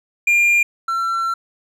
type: tone pair in turn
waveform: triangle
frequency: 2400 / 1351.6 Hz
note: D7 / E6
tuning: +37 / +43 cents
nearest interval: minor seventh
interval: 994 cents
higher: first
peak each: -10 / -16 dBFS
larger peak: first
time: 0.27-0.63 / 0.88-1.34 s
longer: second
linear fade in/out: 5 ms
effects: none